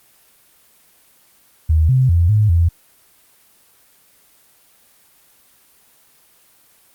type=tone with pitch steps; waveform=sine; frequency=79 / 129.7 / 85.4 / 106.5 / 84.5 Hz; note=D#2 / C3 / F2 / G#2 / E2; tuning=+27 / -15 / -38 / +44 / +43 cents; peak=-10 dBFS; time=1.69-2.69 s; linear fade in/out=10 ms; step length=200 ms; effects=white hiss -53 dBFS RMS until 6.94 s + Opus 24 kbps